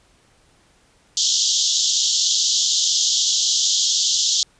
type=band-pass noise; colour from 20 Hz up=white; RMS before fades=-19 dBFS; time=1.17-4.43 s; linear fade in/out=2 ms; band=3100 to 7100 Hz; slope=96 dB/octave; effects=pink hiss -57 dBFS RMS until 4.59 s + resampled to 22050 Hz